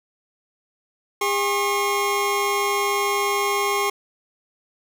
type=tone pair together; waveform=25% pulse; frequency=404.5 / 1080 Hz; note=G#4 / C#6; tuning=-46 / -45 cents; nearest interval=octave + perfect fourth; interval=1701 cents; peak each=-19 dBFS; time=1.21-3.9 s; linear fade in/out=5 ms; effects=none